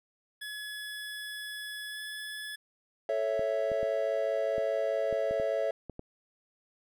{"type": "tone with pitch glide", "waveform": "25% pulse", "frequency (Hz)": [1700, 1710.8], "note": ["G#6", "A6"], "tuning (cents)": [40, -49], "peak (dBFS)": -34, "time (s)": [0.41, 2.56], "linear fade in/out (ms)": 10, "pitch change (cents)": 11, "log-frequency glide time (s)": [1.9, 1.98]}
{"type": "chord", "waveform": "triangle", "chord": "A major", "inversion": "none", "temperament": "equal", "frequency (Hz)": [440, 554.4, 659.3], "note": ["A4", "C#5", "E5"], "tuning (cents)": [0, 0, 0], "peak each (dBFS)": [-33, -29, -29], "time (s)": [3.09, 5.71], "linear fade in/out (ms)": 2}
{"type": "clicks", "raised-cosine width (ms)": 2, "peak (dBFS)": -27, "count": 9, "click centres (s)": [3.394, 3.717, 3.83, 4.581, 5.127, 5.31, 5.399, 5.897, 5.994]}
{"effects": []}